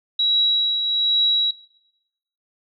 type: tone with tremolo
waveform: sine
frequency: 3880 Hz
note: B7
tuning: 31 cents flat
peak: -14 dBFS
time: 0.19-1.51 s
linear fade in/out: 5 ms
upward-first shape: triangle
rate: 1.2 Hz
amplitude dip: 50%
effects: noise-tail reverb RT60 0.9 s tail -19 dB re dry